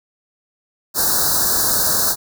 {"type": "band-stop noise", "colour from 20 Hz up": "white", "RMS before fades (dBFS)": -17, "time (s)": [0.94, 2.16], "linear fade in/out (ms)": 50, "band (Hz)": [1700, 3900], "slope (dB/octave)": 96, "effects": []}